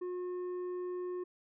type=tone with tanh clipping; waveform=sine; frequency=360 Hz; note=F#4; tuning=47 cents flat; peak=-37 dBFS; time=0.01-1.24 s; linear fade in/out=10 ms; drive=6 dB; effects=none